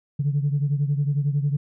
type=beating tone pair; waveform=sine; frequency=141.5 / 152.5 Hz; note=C#3 / D#3; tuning=+36 / -34 cents; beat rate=11 Hz; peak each=-20 / -25 dBFS; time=0.19-1.57 s; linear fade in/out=10 ms; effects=tanh soft clip ceiling -14 dBFS